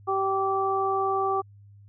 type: harmonic tone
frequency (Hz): 387.6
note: G4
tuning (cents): -20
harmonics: 1 / 2 / 3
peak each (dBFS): -27 / -27 / -27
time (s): 0.07-1.42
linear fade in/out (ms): 20
effects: added 101 Hz sine -48 dBFS peak until 1.88 s